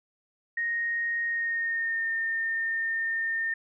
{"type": "tone with pitch glide", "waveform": "sine", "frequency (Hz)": [1864.7, 1817.9], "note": ["A#6", "A#6"], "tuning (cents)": [0, -44], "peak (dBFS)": -26, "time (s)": [0.57, 3.54], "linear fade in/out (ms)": 5, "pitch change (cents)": -44, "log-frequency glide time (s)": [1.25, 2.11], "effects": []}